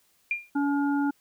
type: tone with exponential decay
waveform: sine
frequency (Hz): 2400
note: D7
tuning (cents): +37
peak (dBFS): -21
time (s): 0.31-0.5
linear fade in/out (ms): 2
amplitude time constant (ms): 41
type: harmonic tone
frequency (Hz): 284.2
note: C#4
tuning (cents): +43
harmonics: 1 / 3 / 5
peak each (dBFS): -23 / -32 / -35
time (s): 0.55-1.11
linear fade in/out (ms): 10
effects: white hiss -66 dBFS RMS until 1.2 s